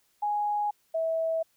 sine tone pair in turn, 830.6 / 650.7 Hz, G#5 / E5, 0 / -23 cents, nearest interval major third, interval 423 cents, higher first, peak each -25 dBFS, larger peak neither, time 0.22-0.71 / 0.94-1.43 s, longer neither, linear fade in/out 10 ms, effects white hiss -69 dBFS RMS until 1.56 s

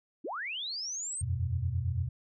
sine linear sweep, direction up, 220 to 8610 Hz, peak -34 dBFS, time 0.24-1.22 s, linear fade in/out 10 ms
sine chord, E suspended second, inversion none, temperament equal with one note detuned, 83.61 / 92.5 / 123.47 Hz, E2 / F#2 / B2, +25 / 0 / 0 cents, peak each -33 dBFS, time 1.21-2.09 s, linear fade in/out 10 ms
effects none

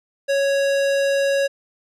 square tone with low-pass filter, 554.4 Hz, C#5, in tune, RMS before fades -19 dBFS, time 0.28-1.48 s, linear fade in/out 20 ms, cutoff 8800 Hz, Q 0.53, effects none

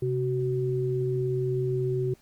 sine tone pair together, 130.81 / 374.5 Hz, C3 / F#4, 0 / +21 cents, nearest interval octave + tritone, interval 1821 cents, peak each -27 dBFS, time 0.02-2.14 s, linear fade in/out 5 ms, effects pink hiss -61 dBFS RMS until 2.21 s + Opus 32 kbps

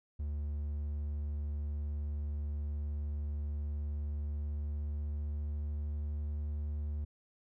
triangle tone with pitch glide, 73.42 to 74.14 Hz, D2 to D2, 0 to +17 cents, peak -32 dBFS, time 0.19-7.05 s, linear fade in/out 10 ms, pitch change +17 cents, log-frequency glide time 4.03-6.44 s, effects none

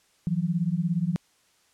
sine beating tone pair, 163.1 / 180.1 Hz, E3 / F#3, -18 / -46 cents, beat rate 17 Hz, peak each -26 / -26 dBFS, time 0.27-1.16 s, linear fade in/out 0 ms, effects white hiss -64 dBFS RMS until 1.73 s + low-pass 9000 Hz 12 dB/octave

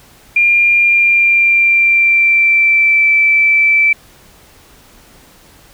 sine tone with pitch glide, 2400 to 2324 Hz, D7 to D7, +37 to -19 cents, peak -7 dBFS, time 0.36-3.93 s, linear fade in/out 5 ms, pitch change -56 cents, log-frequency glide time 0.8-3.11 s, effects pink hiss -44 dBFS RMS until 5.73 s

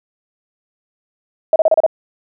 sine tone bursts, 637 Hz, D#5, 41 cents sharp, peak -7 dBFS, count 6, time 1.53-1.864 s, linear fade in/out 2 ms, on 29 ms, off 32 ms, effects none

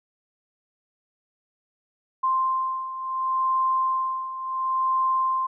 sine beating tone pair, 1046.5 / 1047.21 Hz, C6 / C6, 0 / +1 cents, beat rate 0.71 Hz, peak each -28 / -23 dBFS, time 2.23-5.47 s, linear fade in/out 10 ms, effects none

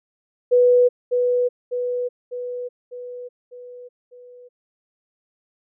sine tone with echo, 492.5 Hz, B4, 5 cents flat, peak -11 dBFS, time 0.51-0.89 s, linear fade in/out 20 ms, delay 600 ms, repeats 6, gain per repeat -5 dB, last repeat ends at 4.49 s, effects none

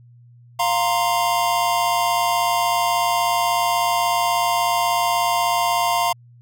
square chord, F suspended fourth, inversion none, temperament just, 698.5 / 931.3 / 1047.7 Hz, F5 / Bb5 / C6, 0 / -2 / +2 cents, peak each -22 / -22 / -24 dBFS, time 0.59-6.13 s, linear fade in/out 10 ms, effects added 120 Hz sine -45 dBFS peak until 6.41 s

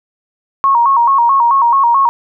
sine tone with vibrato, 1015 Hz, B5, 47 cents sharp, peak -7 dBFS, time 0.64-2.09 s, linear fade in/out 0 ms, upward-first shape square, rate 4.6 Hz, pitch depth 130 cents each way, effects none

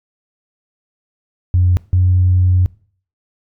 sine tone pair in turn, 89.7 / 91.06 Hz, F2 / F#2, +47 / -27 cents, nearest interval unison, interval 26 cents, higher second, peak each -8 dBFS, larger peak neither, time 1.54-1.77 / 1.93-2.66 s, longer second, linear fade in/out 0 ms, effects noise-tail reverb RT60 0.5 s tail -22 dB re dry + tanh soft clip ceiling -4 dBFS

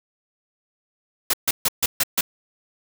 white noise bursts, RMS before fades -19 dBFS, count 6, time 1.3-2.21 s, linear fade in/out 5 ms, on 35 ms, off 140 ms, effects none

